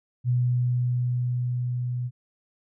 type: tone with level ramp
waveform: sine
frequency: 123.47 Hz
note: B2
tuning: in tune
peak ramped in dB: -19 to -26 dBFS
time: 0.24-2.11 s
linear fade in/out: 50 ms
effects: none